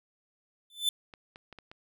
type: tone with exponential growth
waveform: 45% pulse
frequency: 3520 Hz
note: A7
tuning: in tune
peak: -22 dBFS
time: 0.7-0.89 s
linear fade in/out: 2 ms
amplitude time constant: 41 ms
type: clicks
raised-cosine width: 0.3 ms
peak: -31 dBFS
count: 5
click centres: 1.138 / 1.359 / 1.527 / 1.587 / 1.715 s
effects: none